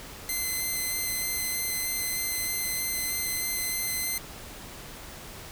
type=tone with vibrato; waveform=5% pulse; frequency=2059 Hz; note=C7; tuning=28 cents flat; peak=-18 dBFS; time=0.29-4.18 s; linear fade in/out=2 ms; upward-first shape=square; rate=3.2 Hz; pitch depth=9 cents each way; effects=pink hiss -43 dBFS RMS until 5.51 s